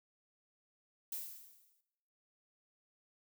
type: noise with exponential decay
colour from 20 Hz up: violet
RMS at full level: -39 dBFS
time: 1.12-1.81 s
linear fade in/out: 5 ms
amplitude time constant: 150 ms
effects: noise-tail reverb RT60 0.9 s tail -17 dB re dry